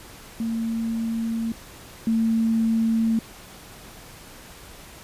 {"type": "tone pair in turn", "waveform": "sine", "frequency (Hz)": [227.3, 225.5], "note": ["A#3", "A3"], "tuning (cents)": [-43, 43], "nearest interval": "unison", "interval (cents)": 14, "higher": "first", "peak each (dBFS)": [-23, -18], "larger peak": "second", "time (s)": [[0.4, 1.52], [2.07, 3.19]], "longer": "neither", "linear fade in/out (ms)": 2, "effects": ["pink hiss -44 dBFS RMS until 5.03 s", "resampled to 32000 Hz"]}